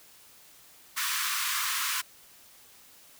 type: high-pass noise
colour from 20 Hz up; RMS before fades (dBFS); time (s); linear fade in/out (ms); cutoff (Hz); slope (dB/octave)
pink; -30; 0.96-2.02; 20; 1000; 96
effects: white hiss -55 dBFS RMS until 3.19 s